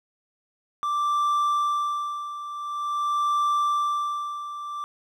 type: tone with tremolo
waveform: triangle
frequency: 1174.7 Hz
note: D6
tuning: in tune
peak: -18 dBFS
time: 0.83-4.84 s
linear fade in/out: 0 ms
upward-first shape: sine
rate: 0.47 Hz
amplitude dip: 75%
effects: none